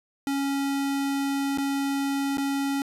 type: tone with dropouts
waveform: square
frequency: 277.2 Hz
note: C#4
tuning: in tune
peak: -25 dBFS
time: 0.27-2.82 s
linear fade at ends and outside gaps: 1 ms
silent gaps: 1.575-1.583 / 2.372-2.381 s
effects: resampled to 32000 Hz